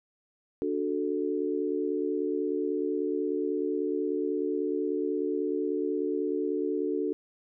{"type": "chord", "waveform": "sine", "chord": "D major", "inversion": "none", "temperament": "equal", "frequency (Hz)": [293.7, 370, 440], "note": ["D4", "F#4", "A4"], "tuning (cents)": [0, 0, 0], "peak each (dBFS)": -31, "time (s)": [0.62, 7.13], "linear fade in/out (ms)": 0, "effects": []}